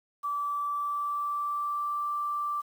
sine tone with pitch glide, 1157 to 1173.8 Hz, D6 to D6, -26 to -1 cents, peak -28 dBFS, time 0.23-2.62 s, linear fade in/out 20 ms, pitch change +25 cents, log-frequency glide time 0.34-2.1 s, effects 9-bit

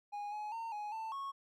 triangle tone with pitch steps, 823 / 843 / 912 / 836 / 889 / 1100 Hz, G#5 / G#5 / A#5 / G#5 / A5 / C#6, -16 / +26 / -38 / +11 / +18 / -14 cents, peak -37 dBFS, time 0.12-1.32 s, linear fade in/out 20 ms, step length 200 ms, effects none

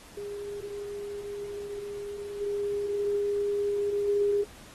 sine tone with level steps, 407.3 Hz, G#4, 34 cents flat, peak -34 / -27 / -25 / -22 dBFS, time 0.17-4.44 s, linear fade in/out 5 ms, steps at 2.4 / 2.98 / 4.07 s, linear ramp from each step 20 ms, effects pink hiss -51 dBFS RMS until 4.74 s + AAC 32 kbps

